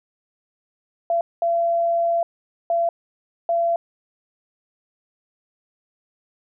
sine tone bursts at uneven times, 679 Hz, F5, 49 cents flat, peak -17 dBFS, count 4, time 1.1-1.21 / 1.42-2.23 / 2.7-2.89 / 3.49-3.76 s, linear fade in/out 2 ms, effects none

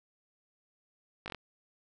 slowing click train, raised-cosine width 0.3 ms, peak -23 dBFS, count 5, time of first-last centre 1.26-1.347 s, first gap 19 ms, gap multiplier 1.09, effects none

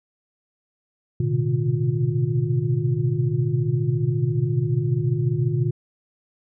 sine tone cluster, 111 / 125.5 / 131.4 / 151.5 / 354.5 Hz, A2 / B2 / C3 / D#3 / F4, +16 / +28 / +8 / -46 / +26 cents, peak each -27 / -22 / -30 / -24 / -30 dBFS, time 1.2-5.71 s, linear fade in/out 5 ms, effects none

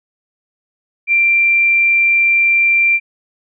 sine tone, 2363 Hz, D7, 10 cents sharp, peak -9 dBFS, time 1.07-3 s, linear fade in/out 50 ms, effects none

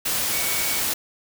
sine tone in noise, 2250 Hz, C#7, 25 cents sharp, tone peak -31 dBFS, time 0.32-0.8 s, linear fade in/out 10 ms, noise white, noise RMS -24 dBFS, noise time 0.05-0.94 s, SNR -10 dB, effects none

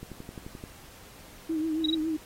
click train, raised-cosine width 3 ms, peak -27 dBFS, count 8, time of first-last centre 0.03-0.639 s, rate 11.5 Hz
sine tone with vibrato, 316.7 Hz, D#4, 31 cents sharp, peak -26 dBFS, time 1.49-2.17 s, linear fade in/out 10 ms, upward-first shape triangle, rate 7.2 Hz, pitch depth 64 cents each way
sine tone bursts, 3841 Hz, B7, 49 cents flat, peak -24 dBFS, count 3, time 1.84-1.947 s, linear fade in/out 5 ms, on 21 ms, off 22 ms
effects pink hiss -51 dBFS RMS until 2.25 s + AAC 48 kbps

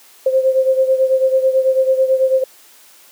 sine beating tone pair, 523.3 / 532.4 Hz, C5 / C5, 0 / +30 cents, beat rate 9.1 Hz, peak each -12 / -17 dBFS, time 0.26-2.44 s, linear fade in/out 5 ms, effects white hiss -46 dBFS RMS until 3.11 s + high-pass 300 Hz 12 dB/octave

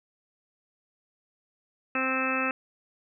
harmonic tone, 261.6 Hz, C4, in tune, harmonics 1 / 2 / 3 / 4 / 5 / 6 / 7 / 8 / 9 / 10, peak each -32 / -34 / -39 / -39 / -31 / -36 / -36 / -41 / -40 / -30 dBFS, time 1.95-2.51 s, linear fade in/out 2 ms, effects none

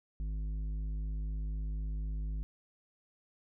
sine tone with tanh clipping, 52 Hz, G#1, 3 cents sharp, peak -35 dBFS, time 0.2-2.43 s, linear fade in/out 0 ms, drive 9 dB, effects none

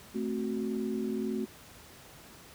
sine chord, F# diminished, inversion first, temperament equal, 220 / 261.6 / 370 Hz, A3 / C4 / F#4, 0 / 0 / 0 cents, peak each -33 / -36 / -35 dBFS, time 0.14-1.46 s, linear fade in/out 20 ms, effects pink hiss -52 dBFS RMS until 2.54 s + high-pass 60 Hz 12 dB/octave

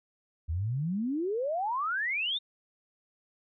sine exponential sweep, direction up, 75 to 3729 Hz, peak -28 dBFS, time 0.48-2.39 s, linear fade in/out 20 ms, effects none

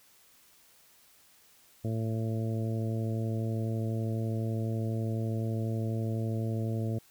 harmonic tone, 112 Hz, A2, 31 cents sharp, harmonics 1 / 2 / 3 / 4 / 5 / 6, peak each -30 / -36 / -40 / -42 / -44 / -46 dBFS, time 1.84-6.99 s, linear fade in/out 10 ms, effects white hiss -61 dBFS RMS until 7.1 s

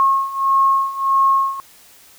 sine beating tone pair, 1084 / 1085.6 Hz, C#6 / C#6, -39 / -36 cents, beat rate 1.6 Hz, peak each -18 / -15 dBFS, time 0-1.6 s, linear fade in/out 0 ms, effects white hiss -47 dBFS RMS until 2.18 s

